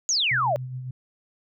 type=exponential sweep; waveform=sine; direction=down; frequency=6920 to 554.4 Hz; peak=-20 dBFS; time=0.09-0.56 s; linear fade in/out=0 ms
type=tone with tremolo; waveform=sine; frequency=127.9 Hz; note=C3; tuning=39 cents flat; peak=-29 dBFS; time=0.31-0.91 s; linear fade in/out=5 ms; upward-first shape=sine; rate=7.2 Hz; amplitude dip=40%
effects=none